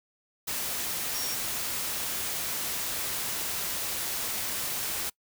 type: tone in noise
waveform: sine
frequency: 5588 Hz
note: F8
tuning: in tune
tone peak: -35 dBFS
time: 1.14-1.35 s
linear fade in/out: 10 ms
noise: white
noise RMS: -32 dBFS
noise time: 0.47-5.1 s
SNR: -6 dB
effects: noise-tail reverb RT60 0.1 s tail -24 dB re dry